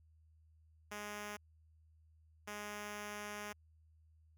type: tone bursts at uneven times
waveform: 5% pulse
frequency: 207.7 Hz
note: G#3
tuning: in tune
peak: -32 dBFS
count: 2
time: 0.91-1.37 / 2.47-3.53 s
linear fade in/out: 10 ms
effects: added 79 Hz sine -64 dBFS peak until 4.37 s